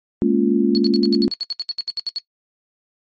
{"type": "chord", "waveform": "sine", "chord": "Bb minor seventh", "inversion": "third", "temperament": "just", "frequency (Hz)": [209.8, 233.1, 279.7, 349.6], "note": ["Ab3", "Bb3", "Db4", "F4"], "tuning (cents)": [18, 0, 16, 2], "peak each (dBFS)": -19, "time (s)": [0.22, 1.28], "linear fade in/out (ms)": 0}
{"type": "tone bursts", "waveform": "sine", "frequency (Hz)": 4374, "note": "C#8", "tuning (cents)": -24, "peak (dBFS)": -20, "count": 16, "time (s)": [0.75, 2.184], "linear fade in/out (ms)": 0, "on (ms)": 24, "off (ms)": 70}
{"effects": ["noise-tail reverb RT60 0.1 s tail -20 dB re dry", "MP3 32 kbps"]}